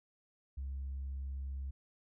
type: tone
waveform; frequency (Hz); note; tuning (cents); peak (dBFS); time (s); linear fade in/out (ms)
sine; 67.7; C#2; -40; -36; 0.57-1.71; 10
effects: tanh soft clip ceiling -35 dBFS